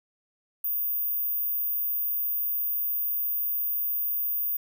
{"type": "tone", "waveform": "sine", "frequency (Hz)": 14917, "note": "A#9", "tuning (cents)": 0, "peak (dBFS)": -25, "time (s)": [0.64, 4.57], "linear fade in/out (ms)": 5, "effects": []}